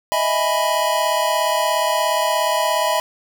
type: chord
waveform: square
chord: E major seventh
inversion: third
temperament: equal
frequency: 622.3 / 659.3 / 830.6 / 987.8 Hz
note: D#5 / E5 / G#5 / B5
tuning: 0 / 0 / 0 / 0 cents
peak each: -23 / -24 / -26 / -21 dBFS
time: 0.12-3 s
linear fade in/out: 0 ms
effects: none